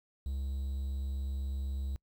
triangle tone with quantisation, 68 Hz, C#2, 33 cents flat, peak -31 dBFS, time 0.26-1.96 s, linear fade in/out 0 ms, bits 10, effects noise-tail reverb RT60 0.1 s tail -26 dB re dry

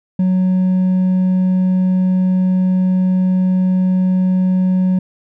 sine tone with hard clipping, 185 Hz, F#3, in tune, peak -12 dBFS, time 0.19-4.99 s, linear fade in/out 5 ms, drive 2 dB, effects none

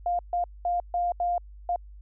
sine tone bursts at uneven times, 702 Hz, F5, 9 cents sharp, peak -23 dBFS, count 6, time 0.06-0.19 / 0.33-0.44 / 0.65-0.8 / 0.94-1.12 / 1.2-1.38 / 1.69-1.76 s, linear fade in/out 2 ms, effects added 50 Hz sine -43 dBFS peak until 2.01 s

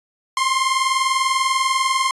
sawtooth tone pair together, 1046.5 / 1066.6 Hz, C6 / C6, 0 / +33 cents, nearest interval unison, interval 33 cents, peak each -16 dBFS, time 0.37-2.11 s, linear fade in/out 2 ms, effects resampled to 24000 Hz

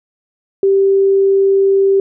sine tone, 391 Hz, G4, 4 cents flat, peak -8 dBFS, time 0.63-2 s, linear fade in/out 2 ms, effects none

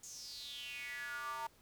square tone with high-pass filter sweep, 130.81 Hz, C3, in tune, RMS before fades -45 dBFS, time 0.03-1.47 s, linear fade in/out 5 ms, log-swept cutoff 6900 to 910 Hz, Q 7.2, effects pink hiss -67 dBFS RMS until 1.61 s

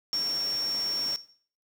sine tone in noise, 5500 Hz, F8, 27 cents flat, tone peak -26 dBFS, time 0.13-1.16 s, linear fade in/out 0 ms, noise pink, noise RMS -41 dBFS, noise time 0.13-1.16 s, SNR +12 dB, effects noise-tail reverb RT60 0.5 s tail -17 dB re dry + high-pass 200 Hz 12 dB/octave

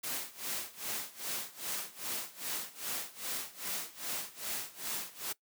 white noise with tremolo, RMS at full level -36 dBFS, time 0.03-5.33 s, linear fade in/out 10 ms, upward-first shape sine, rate 2.5 Hz, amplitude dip 90%, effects noise-tail reverb RT60 0.1 s tail -20 dB re dry + high-pass 150 Hz 12 dB/octave

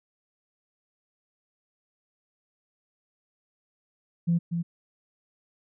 sine tone with echo, 169.9 Hz, F3, 47 cents flat, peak -19 dBFS, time 4.27-4.39 s, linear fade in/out 20 ms, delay 240 ms, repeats 1, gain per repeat -6 dB, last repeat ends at 4.63 s, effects tanh soft clip ceiling -15 dBFS

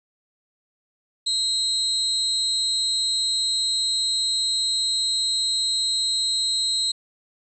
sine tone cluster, 3855 / 4150 / 8000 Hz, B7 / C8 / B8, -43 / -15 / +21 cents, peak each -25 / -23 / -29 dBFS, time 1.26-6.92 s, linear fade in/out 10 ms, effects none

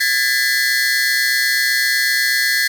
45% pulse tone cluster, 1642 / 1770 / 2005 / 4335 Hz, G#6 / A6 / B6 / C#8, -20 / +10 / +26 / -39 cents, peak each -20 dBFS, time 0-2.68 s, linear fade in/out 10 ms, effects 7-bit

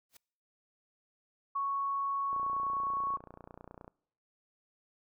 white noise with exponential growth, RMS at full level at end -50 dBFS, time 0.09-0.17 s, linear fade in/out 5 ms, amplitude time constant 17 ms
sine tone, 1108.7 Hz, C#6, in tune, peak -30 dBFS, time 1.55-3.17 s, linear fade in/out 10 ms
click train, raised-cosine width 1 ms, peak -34 dBFS, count 47, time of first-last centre 2.33-3.879 s, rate 29.7 Hz
effects noise-tail reverb RT60 0.7 s tail -25 dB re dry

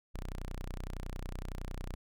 sawtooth tone, 30.85 Hz, B0, 1 cent flat, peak -34 dBFS, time 0.14-1.95 s, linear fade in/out 10 ms, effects none

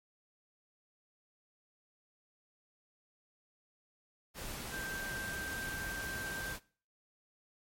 sine tone in noise, 1571 Hz, G6, 3 cents sharp, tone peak -39 dBFS, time 4.7-6.57 s, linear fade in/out 50 ms, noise pink, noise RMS -43 dBFS, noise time 4.34-6.6 s, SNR +1 dB, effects noise-tail reverb RT60 0.4 s tail -20 dB re dry + MP3 64 kbps

